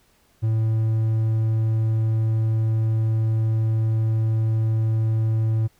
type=tone with hard clipping; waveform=triangle; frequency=110.9 Hz; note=A2; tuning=14 cents sharp; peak=-19 dBFS; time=0.42-5.68 s; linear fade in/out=20 ms; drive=6 dB; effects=pink hiss -61 dBFS RMS until 5.79 s